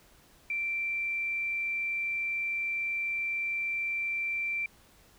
sine tone, 2349 Hz, D7, in tune, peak -29 dBFS, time 0.5-4.66 s, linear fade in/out 2 ms, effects pink hiss -60 dBFS RMS until 5.18 s

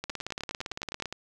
two click trains, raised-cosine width 0.2 ms, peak -18 / -17 dBFS, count 11 / 19, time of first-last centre 0.1-1.126 / 0.04-1.057 s, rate 9.75 / 17.7 Hz, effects none

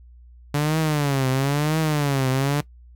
sawtooth tone with vibrato, 143.9 Hz, D3, 35 cents flat, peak -15 dBFS, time 0.54-2.61 s, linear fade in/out 5 ms, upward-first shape triangle, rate 1 Hz, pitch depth 190 cents each way, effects noise-tail reverb RT60 0.1 s tail -19 dB re dry + added 60 Hz sine -44 dBFS peak until 2.95 s

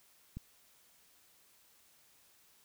click, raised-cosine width 5 ms, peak -29 dBFS, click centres 0.37 s, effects white hiss -66 dBFS RMS until 2.64 s

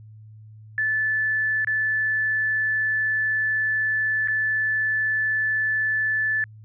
sine tone with dropouts, 1744 Hz, A6, 16 cents flat, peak -20 dBFS, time 0.78-6.44 s, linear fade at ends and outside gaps 1 ms, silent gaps 1.647-1.672 / 4.275-4.283 s, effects added 108 Hz sine -42 dBFS peak until 6.64 s

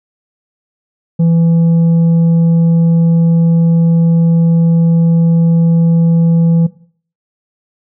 sine tone with tanh clipping, 166.6 Hz, E3, 19 cents sharp, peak -8 dBFS, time 1.19-6.67 s, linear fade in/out 10 ms, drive 5 dB, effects noise-tail reverb RT60 0.5 s tail -18 dB re dry

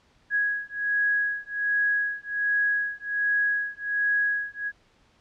sine beating tone pair, 1661.2 / 1662.5 Hz, G#6 / G#6, 0 / +1 cents, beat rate 1.3 Hz, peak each -26 dBFS, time 0.3-4.72 s, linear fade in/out 50 ms, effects pink hiss -62 dBFS RMS until 5.2 s + low-pass 5000 Hz 12 dB/octave

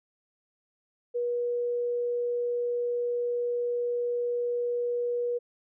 sine tone, 482.3 Hz, B4, 41 cents flat, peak -26 dBFS, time 1.14-5.39 s, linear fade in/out 20 ms, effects none

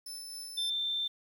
25% pulse tone with tremolo, 5274 Hz, E8, in tune, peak -35 dBFS, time 0.06-0.7 s, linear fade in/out 5 ms, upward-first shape sine, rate 3.8 Hz, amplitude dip 25%
sine tone, 3566 Hz, A7, 22 cents sharp, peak -30 dBFS, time 0.57-1.08 s, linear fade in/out 10 ms
effects 10-bit

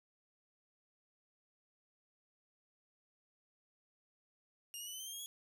15% pulse tone with pitch steps, 2831 / 2899 / 2968 / 3039 / 3112 / 3187 / 3263 / 3341 Hz, F7 / F#7 / F#7 / F#7 / G7 / G7 / G#7 / G#7, +23 / -36 / +5 / +46 / -13 / +28 / -31 / +10 cents, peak -37 dBFS, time 4.74-5.26 s, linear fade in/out 0 ms, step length 65 ms, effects none

